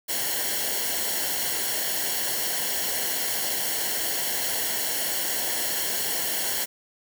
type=noise with comb filter; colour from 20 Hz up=white; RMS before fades=-27 dBFS; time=0.08-6.66 s; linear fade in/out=20 ms; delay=0.81 ms; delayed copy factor=-0.7; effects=none